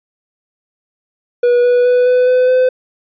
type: tone with pitch steps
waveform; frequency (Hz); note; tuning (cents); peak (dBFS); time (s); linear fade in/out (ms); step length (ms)
triangle; 485.5 / 490.3 / 495.1 / 500 / 504.9 / 509.9; B4 / B4 / B4 / B4 / B4 / C5; -30 / -13 / +4 / +21 / +38 / -45; -6; 1.43-2.69; 5; 210
effects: resampled to 11025 Hz